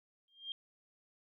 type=tone with exponential growth; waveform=sine; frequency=3202 Hz; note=G7; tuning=36 cents sharp; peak=-35 dBFS; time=0.28-0.52 s; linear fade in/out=1 ms; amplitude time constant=51 ms; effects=none